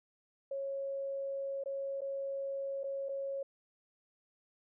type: tone with dropouts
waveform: sine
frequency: 549 Hz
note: C#5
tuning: 17 cents flat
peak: -35 dBFS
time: 0.51-3.43 s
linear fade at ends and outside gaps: 5 ms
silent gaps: 1.638-1.658 / 2.008-2.016 / 2.834-2.84 / 3.087-3.091 s
effects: none